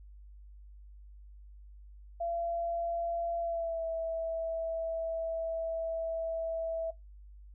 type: tone with pitch glide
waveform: sine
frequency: 680 to 655.7 Hz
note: F5 to E5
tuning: -46 to -9 cents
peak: -31 dBFS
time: 2.2-6.91 s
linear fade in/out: 10 ms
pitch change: -63 cents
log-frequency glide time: 3.39-3.85 s
effects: noise-tail reverb RT60 0.2 s tail -23 dB re dry + added 50 Hz sine -49 dBFS peak until 7.54 s